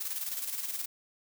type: noise with tremolo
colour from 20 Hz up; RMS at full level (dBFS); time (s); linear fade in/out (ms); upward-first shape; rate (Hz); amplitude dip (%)
blue; -34; 0-0.86; 10; square; 19; 50
effects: none